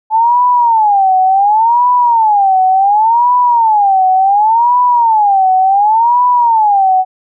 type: tone with vibrato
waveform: sine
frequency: 860 Hz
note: A5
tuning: 40 cents flat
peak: -6 dBFS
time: 0.1-7.05 s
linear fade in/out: 50 ms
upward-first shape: sine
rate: 0.69 Hz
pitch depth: 240 cents each way
effects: none